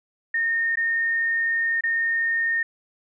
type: tone with dropouts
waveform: sine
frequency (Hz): 1834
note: A#6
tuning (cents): -29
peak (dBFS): -20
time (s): 0.34-2.63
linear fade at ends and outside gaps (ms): 5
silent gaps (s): 0.757-0.771 / 1.809-1.836
effects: none